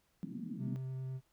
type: band-pass noise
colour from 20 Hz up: white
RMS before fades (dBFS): -42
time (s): 0.23-0.76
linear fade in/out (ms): 0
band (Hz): 160 to 260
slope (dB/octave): 48
type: tone with vibrato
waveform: triangle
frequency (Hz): 130.81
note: C3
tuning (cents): 0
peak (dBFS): -36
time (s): 0.58-1.21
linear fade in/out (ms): 50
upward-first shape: triangle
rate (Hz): 9.8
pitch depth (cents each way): 10
effects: pink hiss -75 dBFS RMS until 1.32 s